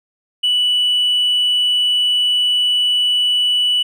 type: tone with tanh clipping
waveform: triangle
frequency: 2960 Hz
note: F#7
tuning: in tune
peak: -13 dBFS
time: 0.43-3.83 s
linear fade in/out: 10 ms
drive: 5 dB
effects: none